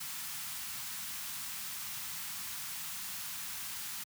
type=band-stop noise; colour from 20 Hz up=white; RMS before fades=-41 dBFS; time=0-4.04 s; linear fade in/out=10 ms; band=220 to 880 Hz; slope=24 dB/octave; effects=high-pass 80 Hz 12 dB/octave